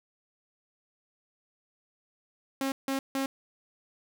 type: tone bursts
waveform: sawtooth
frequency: 270.3 Hz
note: C#4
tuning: 44 cents flat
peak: -24 dBFS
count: 3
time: 2.61-3.26 s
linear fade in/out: 2 ms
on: 110 ms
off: 160 ms
effects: none